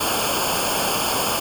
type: noise with comb filter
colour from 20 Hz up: pink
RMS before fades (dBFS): -22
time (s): 0-1.4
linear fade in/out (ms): 10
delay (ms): 0.51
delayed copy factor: -0.9
effects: none